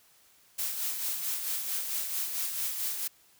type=noise with tremolo; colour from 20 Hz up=blue; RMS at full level=-31 dBFS; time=0.58-3.08 s; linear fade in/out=10 ms; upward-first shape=sine; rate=4.5 Hz; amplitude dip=45%; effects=white hiss -62 dBFS RMS until 3.39 s